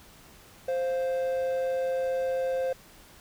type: tone pair together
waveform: triangle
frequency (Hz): 523.3 / 698.5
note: C5 / F5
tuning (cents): 0 / 0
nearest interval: perfect fourth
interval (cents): 500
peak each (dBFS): -24 / -35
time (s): 0.68-2.73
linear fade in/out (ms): 5
effects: pink hiss -53 dBFS RMS until 3.2 s